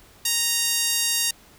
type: tone with high-pass filter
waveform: 5% pulse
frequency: 932.3 Hz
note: A#5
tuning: in tune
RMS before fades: -23 dBFS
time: 0.25-1.31 s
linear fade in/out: 5 ms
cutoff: 2400 Hz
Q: 0.68
effects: pink hiss -52 dBFS RMS until 1.58 s